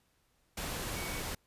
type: tone in noise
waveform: sine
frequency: 2245 Hz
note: C#7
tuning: 21 cents sharp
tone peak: -44 dBFS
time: 0.96-1.2 s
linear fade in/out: 5 ms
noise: pink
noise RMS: -38 dBFS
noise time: 0.57-1.35 s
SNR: -9 dB
effects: pink hiss -73 dBFS RMS until 1.46 s + resampled to 32000 Hz